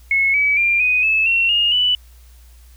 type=tone with pitch steps; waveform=sine; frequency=2186 / 2284 / 2387 / 2494 / 2606 / 2723 / 2845 / 2972 Hz; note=C#7 / D7 / D7 / D#7 / E7 / F7 / F7 / F#7; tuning=-25 / -49 / +28 / +3 / -20 / -44 / +31 / +7 cents; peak=-13 dBFS; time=0.11-1.95 s; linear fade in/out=2 ms; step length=230 ms; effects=added 60 Hz sine -42 dBFS peak until 2.76 s + white hiss -54 dBFS RMS until 2.76 s